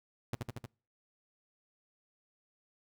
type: tone with echo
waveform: sawtooth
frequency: 118.7 Hz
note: A#2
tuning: 32 cents sharp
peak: -29 dBFS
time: 0.33-0.35 s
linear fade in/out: 0 ms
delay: 77 ms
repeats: 4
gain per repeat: -2 dB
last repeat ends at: 0.658 s
effects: noise-tail reverb RT60 0.4 s tail -26 dB re dry